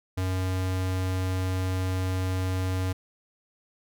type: tone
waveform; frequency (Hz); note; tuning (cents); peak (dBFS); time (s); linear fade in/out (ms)
square; 93; F#2; +9; -26; 0.17-2.93; 10
effects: none